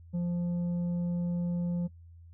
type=tone with tanh clipping; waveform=sine; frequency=174.3 Hz; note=F3; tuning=3 cents flat; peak=-29 dBFS; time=0.13-1.88 s; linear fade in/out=20 ms; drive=5 dB; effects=noise-tail reverb RT60 0.1 s tail -23 dB re dry + added 84 Hz sine -49 dBFS peak until 2.33 s